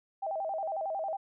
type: tone with vibrato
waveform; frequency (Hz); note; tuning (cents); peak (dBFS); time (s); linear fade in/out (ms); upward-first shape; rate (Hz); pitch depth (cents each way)
sine; 709; F5; +26; -31; 0.22-1.17; 10; square; 11; 180
effects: none